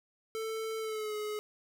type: tone with pitch glide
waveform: square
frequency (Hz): 443.1 to 422.8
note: A4 to G#4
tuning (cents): +12 to +31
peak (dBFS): -35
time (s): 0.35-1.39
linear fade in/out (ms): 0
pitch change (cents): -81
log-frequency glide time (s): 0.79-1.15
effects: none